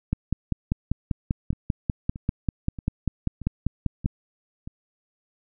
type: two click trains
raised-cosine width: 5 ms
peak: -23 / -10 dBFS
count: 6 / 21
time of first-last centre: 1.53-4.675 / 0.13-4.059 s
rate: 1.59 / 5.09 Hz
effects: none